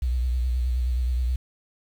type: tone with vibrato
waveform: sine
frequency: 61.9 Hz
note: B1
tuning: 5 cents sharp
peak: -21 dBFS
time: 0.02-1.36 s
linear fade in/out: 5 ms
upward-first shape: triangle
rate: 9.5 Hz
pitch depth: 80 cents each way
effects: 8-bit